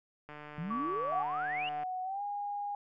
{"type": "click train", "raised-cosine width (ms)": 0.5, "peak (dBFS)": -32, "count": 231, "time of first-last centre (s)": [0.29, 1.834], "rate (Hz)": 149}
{"type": "exponential sweep", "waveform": "sine", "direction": "up", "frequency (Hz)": [151.6, 2947], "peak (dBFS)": -35, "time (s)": [0.58, 1.69], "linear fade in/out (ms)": 2}
{"type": "tone", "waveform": "sine", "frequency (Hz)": 1142, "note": "D6", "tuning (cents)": -49, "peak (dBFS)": -33, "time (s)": [0.7, 1.23], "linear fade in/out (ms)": 10}
{"type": "tone with pitch glide", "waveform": "sine", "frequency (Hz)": [740, 816.4], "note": ["F#5", "G#5"], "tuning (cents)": [0, -30], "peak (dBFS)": -34, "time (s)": [1.12, 2.75], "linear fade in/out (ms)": 2, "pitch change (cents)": 170, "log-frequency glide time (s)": [2.03, 2.22]}
{"effects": []}